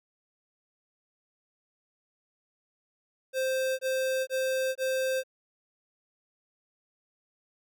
square tone bursts, 523.3 Hz, C5, in tune, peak -27 dBFS, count 4, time 3.33-5.236 s, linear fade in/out 50 ms, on 460 ms, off 22 ms, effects none

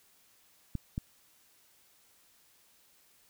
clicks, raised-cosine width 5 ms, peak -21 dBFS, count 2, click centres 0.753 / 0.979 s, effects white hiss -65 dBFS RMS until 3.29 s

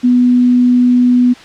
sine tone, 246.9 Hz, B3, in tune, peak -6 dBFS, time 0.03-1.34 s, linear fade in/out 20 ms, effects white hiss -36 dBFS RMS until 1.44 s + low-pass 4000 Hz 12 dB/octave

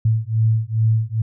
sine beating tone pair, 110 / 112.4 Hz, A2 / A2, 0 / +37 cents, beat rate 2.4 Hz, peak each -18 dBFS, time 0.05-1.22 s, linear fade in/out 5 ms, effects none

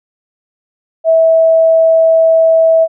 sine tone, 651 Hz, E5, 22 cents flat, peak -5 dBFS, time 1.04-2.88 s, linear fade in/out 50 ms, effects none

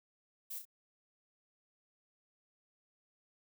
violet noise with echo, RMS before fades -43 dBFS, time 0.5-0.59 s, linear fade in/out 10 ms, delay 32 ms, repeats 2, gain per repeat -6 dB, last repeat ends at 0.654 s, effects none

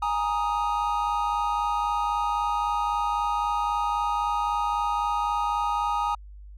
triangle chord, Ab suspended second, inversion none, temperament just, 830.6 / 934.4 / 1245.9 Hz, Ab5 / Bb5 / Eb6, 0 / +4 / +2 cents, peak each -26 dBFS, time 0.02-6.15 s, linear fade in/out 5 ms, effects added 50 Hz sine -41 dBFS peak until 6.57 s

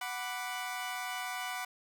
20% pulse chord, B minor, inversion second, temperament equal, 740 / 987.8 / 1174.7 Hz, F#5 / B5 / D6, 0 / 0 / 0 cents, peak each -34 / -36 / -38 dBFS, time 0.01-1.65 s, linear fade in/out 5 ms, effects none

